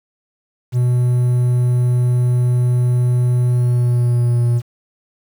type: tone with pitch glide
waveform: triangle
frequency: 123.47 to 119.75 Hz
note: B2 to A#2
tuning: 0 to +47 cents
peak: -10 dBFS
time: 0.72-4.62 s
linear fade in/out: 50 ms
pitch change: -53 cents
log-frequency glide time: 3.44-4.49 s
effects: 7-bit